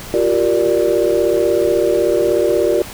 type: chord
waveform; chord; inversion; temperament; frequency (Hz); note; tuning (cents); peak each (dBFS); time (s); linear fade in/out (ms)
sine; G minor seventh; third; equal with one note detuned; 349.2 / 385.5 / 466.2 / 587.3; F4 / G4 / Bb4 / D5; 0 / -29 / 0 / 0; -17; 0.14-2.82; 0
effects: tanh soft clip ceiling -3 dBFS + pink hiss -32 dBFS RMS until 2.93 s